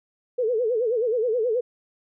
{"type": "tone with vibrato", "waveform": "sine", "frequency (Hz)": 466.2, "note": "A#4", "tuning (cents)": 0, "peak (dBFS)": -20, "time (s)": [0.38, 1.61], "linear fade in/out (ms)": 10, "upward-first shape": "sine", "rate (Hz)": 9.4, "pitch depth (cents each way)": 150, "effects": []}